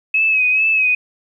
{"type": "tone with vibrato", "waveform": "sine", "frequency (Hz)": 2560, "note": "D#7", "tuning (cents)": 49, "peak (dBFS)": -12, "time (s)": [0.14, 0.95], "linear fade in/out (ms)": 5, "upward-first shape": "sine", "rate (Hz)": 2.3, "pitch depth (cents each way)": 49, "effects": ["9-bit"]}